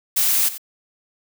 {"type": "noise with echo", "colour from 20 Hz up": "blue", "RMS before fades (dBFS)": -18, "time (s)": [0.16, 0.49], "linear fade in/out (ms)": 10, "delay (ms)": 91, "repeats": 1, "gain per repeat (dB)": -14, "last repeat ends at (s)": 0.581, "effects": []}